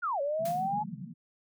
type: linear two-way sweep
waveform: sine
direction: down then up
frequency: 1480 to 550 to 859 Hz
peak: -28 dBFS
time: 0.02-0.84 s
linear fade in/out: 20 ms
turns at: 0.21 s
type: band-pass noise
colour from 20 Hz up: pink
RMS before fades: -41 dBFS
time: 0.39-1.14 s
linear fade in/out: 20 ms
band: 140 to 230 Hz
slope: 96 dB/octave
type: noise with exponential decay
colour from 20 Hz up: white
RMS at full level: -40 dBFS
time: 0.45-0.75 s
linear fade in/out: 5 ms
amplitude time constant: 65 ms
effects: none